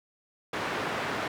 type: band-pass noise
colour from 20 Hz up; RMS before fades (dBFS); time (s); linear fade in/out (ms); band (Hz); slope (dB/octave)
white; -32; 0.53-1.28; 5; 120 to 1600; 12
effects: none